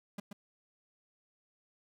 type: tone with echo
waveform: 45% pulse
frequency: 202 Hz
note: G#3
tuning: 48 cents flat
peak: -38 dBFS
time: 0.18-0.2 s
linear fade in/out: 5 ms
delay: 130 ms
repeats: 1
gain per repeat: -5 dB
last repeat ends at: 0.33 s
effects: none